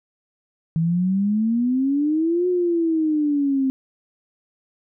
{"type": "exponential two-way sweep", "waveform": "sine", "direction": "up then down", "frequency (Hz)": [160, 364.3, 262.6], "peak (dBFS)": -17, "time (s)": [0.76, 3.7], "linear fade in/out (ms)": 0, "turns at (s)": 2.48, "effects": []}